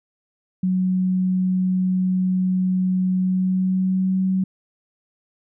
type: tone with pitch glide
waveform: sine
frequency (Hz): 185 to 188.34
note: F#3 to F#3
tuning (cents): 0 to +31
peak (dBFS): -17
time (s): 0.63-4.44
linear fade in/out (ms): 5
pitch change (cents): +31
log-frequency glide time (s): 3.17-4.21
effects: none